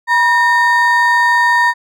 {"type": "ring-modulated tone", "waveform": "triangle", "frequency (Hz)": 1396.9, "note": "F6", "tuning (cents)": 0, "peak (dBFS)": -4, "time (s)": [0.07, 1.74], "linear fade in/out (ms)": 50, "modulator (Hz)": 433, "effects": []}